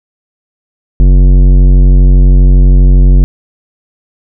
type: tone with tanh clipping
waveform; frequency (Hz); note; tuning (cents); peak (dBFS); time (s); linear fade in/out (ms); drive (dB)
sine; 46.25; F#1; 0; -3; 1-3.24; 0; 14
effects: none